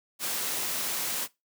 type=high-pass noise; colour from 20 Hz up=white; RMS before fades=-31 dBFS; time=0.19-1.28 s; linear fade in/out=50 ms; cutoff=150 Hz; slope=12 dB/octave; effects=noise-tail reverb RT60 0.2 s tail -20 dB re dry